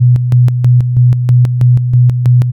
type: tone with tremolo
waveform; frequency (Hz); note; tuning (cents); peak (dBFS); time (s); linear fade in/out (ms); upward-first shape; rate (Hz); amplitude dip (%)
sine; 123.47; B2; 0; -3; 0-2.52; 20; square; 3.1; 55
effects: none